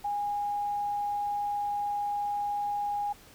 sine tone, 820 Hz, G#5, 22 cents flat, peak -28 dBFS, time 0.04-3.13 s, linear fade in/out 10 ms, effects pink hiss -54 dBFS RMS until 3.34 s

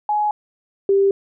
sine tone pair in turn, 840 / 394 Hz, G#5 / G4, +19 / +9 cents, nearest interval octave + minor second, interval 1310 cents, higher first, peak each -16 / -12 dBFS, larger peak second, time 0.09-0.31 / 0.89-1.11 s, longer neither, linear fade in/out 2 ms, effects none

